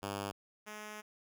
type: tone pair in turn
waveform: 5% pulse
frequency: 100 / 211.9 Hz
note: G2 / G#3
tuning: +35 / +35 cents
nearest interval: octave + minor second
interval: 1300 cents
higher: second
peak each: -26 / -33 dBFS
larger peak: first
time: 0.02-0.32 / 0.66-1.02 s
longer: second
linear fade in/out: 20 ms
effects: none